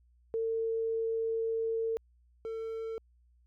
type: tone pair in turn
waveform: sine / triangle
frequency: 451.4 / 449 Hz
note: A4 / A4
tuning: +44 / +35 cents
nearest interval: unison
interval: 9 cents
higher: first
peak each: -29 / -33 dBFS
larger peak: first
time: 0.34-1.97 / 2.45-2.98 s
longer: first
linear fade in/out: 0 ms
effects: added 60 Hz sine -62 dBFS peak until 3.46 s